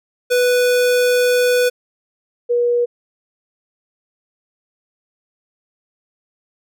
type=tone pair in turn; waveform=square / sine; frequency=493.9 / 480.9 Hz; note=B4 / B4; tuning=0 / -46 cents; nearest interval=unison; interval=46 cents; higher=first; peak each=-13 / -13 dBFS; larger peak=neither; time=0.3-1.7 / 2.49-2.86 s; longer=first; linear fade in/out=20 ms; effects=none